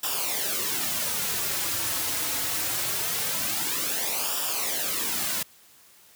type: noise with flanger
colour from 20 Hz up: white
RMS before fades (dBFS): -28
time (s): 0.03-5.43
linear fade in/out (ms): 5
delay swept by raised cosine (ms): 0.47 to 5.17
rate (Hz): 0.23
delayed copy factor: -0.7
effects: white hiss -55 dBFS RMS until 6.15 s + high-pass 60 Hz 12 dB/octave